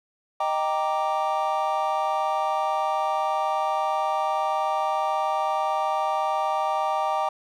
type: chord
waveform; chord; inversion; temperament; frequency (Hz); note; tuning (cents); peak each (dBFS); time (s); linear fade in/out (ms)
triangle; Eb major seventh; none; equal; 622.3 / 784 / 932.3 / 1174.7; Eb5 / G5 / Bb5 / D6; 0 / 0 / 0 / 0; -27 / -24 / -27 / -27; 0.4-7.29; 5
effects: none